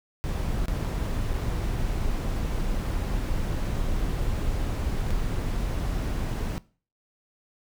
brown noise with dropouts, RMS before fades -27 dBFS, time 0.24-6.58 s, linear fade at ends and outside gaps 0 ms, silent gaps 0.657-0.683 / 0.843-0.847 / 1.333-1.338 / 5.106-5.109 s, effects noise-tail reverb RT60 0.4 s tail -20 dB re dry

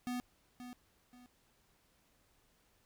square tone with echo, 247.1 Hz, B3, 1 cent sharp, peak -37 dBFS, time 0.07-0.2 s, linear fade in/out 0 ms, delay 530 ms, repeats 2, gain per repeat -10 dB, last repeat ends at 1.26 s, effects pink hiss -72 dBFS RMS until 2.85 s

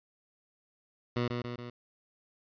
15% pulse tone with echo, 121.1 Hz, B2, 34 cents flat, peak -22 dBFS, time 1.16-1.28 s, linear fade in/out 5 ms, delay 140 ms, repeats 3, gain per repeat -4 dB, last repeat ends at 1.7 s, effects resampled to 11025 Hz

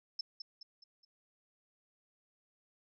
sine tone with echo, 5274 Hz, E8, in tune, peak -34 dBFS, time 0.19-0.21 s, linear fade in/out 5 ms, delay 210 ms, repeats 4, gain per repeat -7 dB, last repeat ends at 1.05 s, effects none

